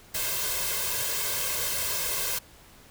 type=noise with comb filter; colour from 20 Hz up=white; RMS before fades=-29 dBFS; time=0.14-2.39 s; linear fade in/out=10 ms; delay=1.9 ms; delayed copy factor=+0.95; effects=pink hiss -53 dBFS RMS until 2.9 s